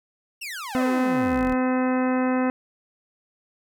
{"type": "exponential sweep", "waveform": "sawtooth", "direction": "down", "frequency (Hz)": [2866, 31.08], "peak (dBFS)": -28, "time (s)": [0.41, 1.55], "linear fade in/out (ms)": 10}
{"type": "harmonic tone", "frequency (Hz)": 255.7, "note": "C4", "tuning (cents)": -40, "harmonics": [1, 2, 3, 4, 5, 6, 7, 8, 10], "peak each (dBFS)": [-21, -27, -31, -33, -35, -37, -38, -39, -41], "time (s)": [0.75, 2.5], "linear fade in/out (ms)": 0}
{"effects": []}